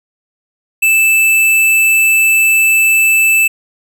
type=tone; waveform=square; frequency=2637 Hz; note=E7; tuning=in tune; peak=-8 dBFS; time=0.82-3.48 s; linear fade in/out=10 ms; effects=none